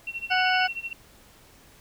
sine tone with tremolo, 2722 Hz, F7, 45 cents flat, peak -28 dBFS, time 0.07-0.93 s, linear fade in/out 2 ms, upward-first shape sine, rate 13 Hz, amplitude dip 90%
harmonic tone, 740 Hz, F#5, in tune, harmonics 1 / 2 / 3 / 4 / 6 / 7, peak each -24 / -24 / -29 / -30 / -39 / -35 dBFS, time 0.3-0.68 s, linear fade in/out 20 ms
effects pink hiss -54 dBFS RMS until 1.8 s

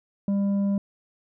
sine tone with tanh clipping, 199.3 Hz, G3, 29 cents sharp, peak -22 dBFS, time 0.28-0.78 s, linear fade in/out 2 ms, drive 6 dB, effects none

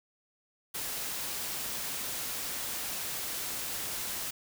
white noise, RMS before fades -36 dBFS, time 0.74-4.31 s, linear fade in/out 10 ms, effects none

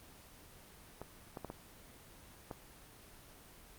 clicks, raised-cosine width 1 ms, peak -28 dBFS, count 5, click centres 1.016 / 1.372 / 1.447 / 1.501 / 2.512 s, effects pink hiss -57 dBFS RMS until 3.78 s + Opus 24 kbps

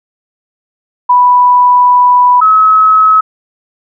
sine tone pair in turn, 987 / 1284.2 Hz, B5 / E6, -1 / -46 cents, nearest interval perfect fourth, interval 455 cents, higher second, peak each -3 dBFS, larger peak neither, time 1.09-2.41 / 2.41-3.21 s, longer first, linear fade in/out 10 ms, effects none

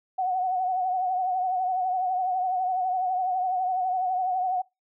sine tone with vibrato, 740 Hz, F#5, in tune, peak -23 dBFS, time 0.18-4.62 s, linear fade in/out 10 ms, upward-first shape triangle, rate 12 Hz, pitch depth 61 cents each way, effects noise-tail reverb RT60 0.2 s tail -23 dB re dry

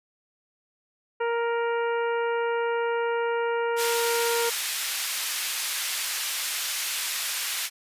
harmonic tone, 467.6 Hz, A#4, 5 cents sharp, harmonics 1 / 2 / 3 / 4 / 5 / 6, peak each -25 / -30 / -33 / -39 / -41 / -44 dBFS, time 1.2-4.5 s, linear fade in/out 10 ms
pink high-pass noise, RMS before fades -29 dBFS, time 3.76-7.7 s, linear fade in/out 50 ms, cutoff 2100 Hz, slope 12 dB/octave
effects resampled to 32000 Hz

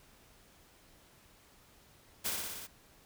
white noise with echo, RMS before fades -34 dBFS, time 2.24-2.32 s, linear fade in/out 20 ms, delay 59 ms, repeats 6, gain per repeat -2 dB, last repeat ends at 2.674 s, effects pink hiss -62 dBFS RMS until 3.05 s

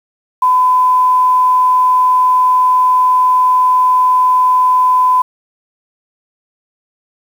sine tone with quantisation, 1009 Hz, B5, 37 cents sharp, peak -7 dBFS, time 0.42-5.22 s, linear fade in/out 5 ms, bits 6, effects none

